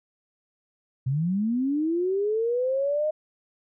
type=linear sweep; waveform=sine; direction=up; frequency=123.47 to 622.3 Hz; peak=-22 dBFS; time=1.06-3.11 s; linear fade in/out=10 ms; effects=none